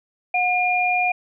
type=tone pair together; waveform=sine; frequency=725 / 2414 Hz; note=F#5 / D7; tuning=-35 / +47 cents; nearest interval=octave + major sixth; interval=2082 cents; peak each=-20 dBFS; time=0.34-1.12 s; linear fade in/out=5 ms; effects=none